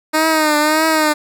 10% pulse tone with vibrato, 309 Hz, D#4, 12 cents flat, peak -4 dBFS, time 0.13-1.14 s, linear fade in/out 20 ms, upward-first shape triangle, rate 1.7 Hz, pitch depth 71 cents each way, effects none

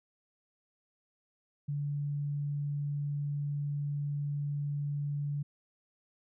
sine tone, 144.5 Hz, D3, 28 cents flat, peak -31 dBFS, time 1.68-5.43 s, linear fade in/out 10 ms, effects none

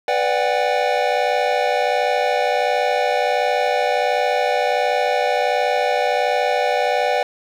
square chord, G major seventh, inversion first, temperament equal with one note detuned, 493.9 / 587.3 / 740 / 801.4 Hz, B4 / D5 / F#5 / G5, 0 / 0 / 0 / +38 cents, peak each -23 / -22 / -22 / -24 dBFS, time 0.08-7.23 s, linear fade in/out 2 ms, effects low-pass 4000 Hz 12 dB/octave + 8-bit

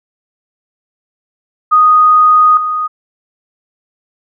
sine tone with level steps, 1242 Hz, D#6, 3 cents flat, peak -4 / -13 dBFS, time 1.71-2.88 s, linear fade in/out 20 ms, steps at 2.57 s, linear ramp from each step 2 ms, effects none

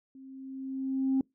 sine tone with level ramp, 266.1 Hz, C4, 29 cents sharp, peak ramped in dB -47 to -21 dBFS, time 0.15-1.21 s, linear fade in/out 2 ms, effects noise-tail reverb RT60 0.2 s tail -26 dB re dry + tanh soft clip ceiling -20 dBFS

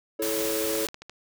triangle chord, A major, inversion second, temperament equal with one note detuned, 329.6 / 434.7 / 554.4 Hz, E4 / A4 / C#5, 0 / -21 / 0 cents, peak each -30 / -28 / -30 dBFS, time 0.19-0.86 s, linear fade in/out 5 ms
white noise, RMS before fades -31 dBFS, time 0.22-0.87 s, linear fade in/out 2 ms
clicks, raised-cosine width 0.2 ms, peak -24 dBFS, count 6, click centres 0.752 / 0.795 / 0.887 / 0.944 / 1.02 / 1.096 s
effects none

